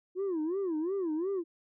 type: tone with vibrato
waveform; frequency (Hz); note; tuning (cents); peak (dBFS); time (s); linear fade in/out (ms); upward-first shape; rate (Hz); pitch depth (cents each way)
sine; 349.2; F4; 0; -27; 0.15-1.44; 50; sine; 2.8; 230
effects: tanh soft clip ceiling -28 dBFS